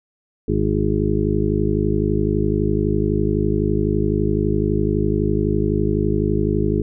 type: harmonic tone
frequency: 51.91 Hz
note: G#1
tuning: in tune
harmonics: 1 / 2 / 3 / 4 / 6 / 7 / 8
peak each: -24 / -24 / -24 / -24 / -24 / -24 / -24 dBFS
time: 0.48-6.82 s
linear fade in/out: 5 ms
effects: none